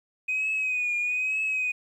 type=tone with vibrato; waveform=sine; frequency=2502 Hz; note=D#7; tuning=9 cents sharp; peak=-23 dBFS; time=0.28-1.72 s; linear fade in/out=10 ms; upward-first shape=triangle; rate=1.1 Hz; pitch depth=62 cents each way; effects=tanh soft clip ceiling -21 dBFS + 10-bit